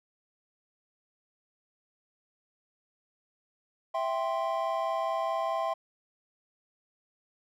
triangle chord, C major, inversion first, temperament equal, 659.3 / 784 / 1046.5 Hz, E5 / G5 / C6, 0 / 0 / 0 cents, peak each -29 / -32 / -31 dBFS, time 3.94-5.74 s, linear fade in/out 10 ms, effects none

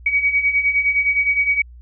sine beating tone pair, 2255 / 2264.7 Hz, C#7 / C#7, +29 / +36 cents, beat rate 9.7 Hz, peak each -21 / -16 dBFS, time 0.06-1.62 s, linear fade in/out 5 ms, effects added 60 Hz sine -38 dBFS peak until 1.81 s

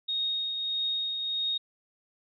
sine tone with tremolo, 3729 Hz, A#7, in tune, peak -26 dBFS, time 0.08-1.58 s, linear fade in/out 10 ms, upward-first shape triangle, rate 1.6 Hz, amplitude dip 40%, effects none

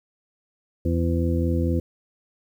harmonic tone, 84.2 Hz, E2, 37 cents sharp, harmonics 1 / 2 / 3 / 4 / 6, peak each -22 / -28 / -27 / -28 / -31 dBFS, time 0.85-1.8 s, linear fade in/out 5 ms, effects 9-bit

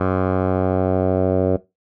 10% pulse tone with low-pass filter sweep, 93.2 Hz, F#2, 13 cents sharp, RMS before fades -18 dBFS, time 0-1.57 s, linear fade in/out 10 ms, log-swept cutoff 1100 to 560 Hz, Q 2.3, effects noise-tail reverb RT60 0.2 s tail -17 dB re dry

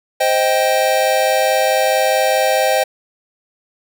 square chord, C minor, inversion none, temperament just, 523.3 / 627.9 / 784.9 Hz, C5 / Eb5 / G5, 0 / +16 / +2 cents, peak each -18 dBFS, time 0.2-2.84 s, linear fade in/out 10 ms, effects none

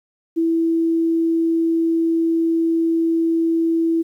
sine tone, 329.6 Hz, E4, in tune, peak -15 dBFS, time 0.36-4.03 s, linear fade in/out 20 ms, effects 9-bit

